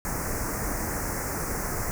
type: band-stop noise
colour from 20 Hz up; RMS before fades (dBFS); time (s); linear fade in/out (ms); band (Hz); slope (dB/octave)
pink; -30; 0.05-1.91; 0; 2100 to 5500; 48
effects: none